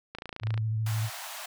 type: click train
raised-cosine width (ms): 0.3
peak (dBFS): -22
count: 13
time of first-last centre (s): 0.15-0.577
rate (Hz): 28.1
type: tone with vibrato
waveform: sine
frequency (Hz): 110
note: A2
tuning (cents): 0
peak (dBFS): -26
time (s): 0.41-1.1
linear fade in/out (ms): 50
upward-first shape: sine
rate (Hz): 13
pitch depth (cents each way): 29
type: high-pass noise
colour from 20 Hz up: pink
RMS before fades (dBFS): -40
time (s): 0.86-1.46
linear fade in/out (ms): 5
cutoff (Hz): 620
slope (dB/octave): 96
effects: none